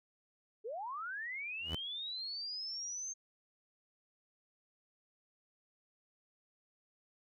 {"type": "linear sweep", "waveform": "sine", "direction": "up", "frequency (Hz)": [398.8, 6390], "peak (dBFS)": -39, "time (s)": [0.64, 3.14], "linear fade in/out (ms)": 20}
{"type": "tone with exponential growth", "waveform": "sawtooth", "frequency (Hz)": 80.6, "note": "E2", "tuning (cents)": -38, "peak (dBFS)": -30, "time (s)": [1.59, 1.75], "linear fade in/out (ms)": 5, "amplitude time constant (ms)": 34}
{"effects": []}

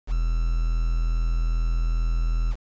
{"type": "tone with quantisation", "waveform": "triangle", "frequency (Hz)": 41.2, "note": "E1", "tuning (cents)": 0, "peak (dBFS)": -18, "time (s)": [0.07, 2.56], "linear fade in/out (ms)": 50, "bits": 7, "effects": ["resampled to 16000 Hz"]}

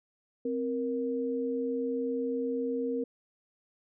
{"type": "tone pair together", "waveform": "sine", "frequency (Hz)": [261.6, 469.5], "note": ["C4", "A#4"], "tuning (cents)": [0, 12], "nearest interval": "minor seventh", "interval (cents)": 1012, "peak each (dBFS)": [-32, -31], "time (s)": [0.45, 3.04], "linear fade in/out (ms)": 5, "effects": []}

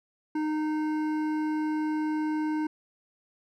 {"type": "tone with hard clipping", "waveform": "sine", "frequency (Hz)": 307.9, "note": "D#4", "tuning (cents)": -18, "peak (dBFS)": -28, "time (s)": [0.35, 2.67], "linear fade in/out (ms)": 5, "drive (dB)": 11, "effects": []}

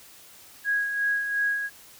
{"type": "tone with tremolo", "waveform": "sine", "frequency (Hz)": 1651, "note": "G#6", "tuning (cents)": -11, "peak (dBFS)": -21, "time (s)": [0.64, 1.7], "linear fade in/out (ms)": 50, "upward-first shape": "sine", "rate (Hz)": 2.8, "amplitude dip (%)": 50, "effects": ["white hiss -50 dBFS RMS until 1.99 s"]}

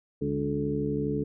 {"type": "harmonic tone with a mistuned harmonic", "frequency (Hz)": 72.2, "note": "D2", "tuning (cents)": -29, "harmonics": [1, 2, 3, 4, 5, 6], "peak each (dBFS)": [-41, -32, -34, -31, -40, -31], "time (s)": [0.21, 1.24], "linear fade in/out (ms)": 10, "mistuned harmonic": 3, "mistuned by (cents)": -75, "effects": []}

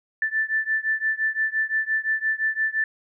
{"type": "beating tone pair", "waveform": "sine", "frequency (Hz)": [1760, 1765.8], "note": ["A6", "A6"], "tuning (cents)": [0, 6], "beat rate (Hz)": 5.8, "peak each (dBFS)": [-24, -25], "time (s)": [0.22, 2.84], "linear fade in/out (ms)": 2, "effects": []}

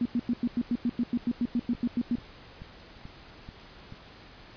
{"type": "tone bursts", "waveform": "sine", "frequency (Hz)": 240, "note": "B3", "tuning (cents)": -49, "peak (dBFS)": -23, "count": 16, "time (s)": [0.01, 2.155], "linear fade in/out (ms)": 2, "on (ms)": 45, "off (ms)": 95}
{"type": "click train", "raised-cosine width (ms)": 5, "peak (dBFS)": -30, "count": 6, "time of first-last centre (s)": [1.75, 3.924], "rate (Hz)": 2.3}
{"effects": ["pink hiss -50 dBFS RMS until 4.56 s", "resampled to 11025 Hz"]}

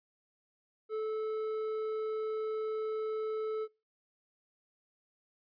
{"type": "tone with hard clipping", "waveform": "sine", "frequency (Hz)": 435.5, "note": "A4", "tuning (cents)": -18, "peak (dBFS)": -34, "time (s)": [0.89, 3.68], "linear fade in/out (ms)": 50, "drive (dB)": 6, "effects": ["noise-tail reverb RT60 0.3 s tail -25 dB re dry", "resampled to 11025 Hz"]}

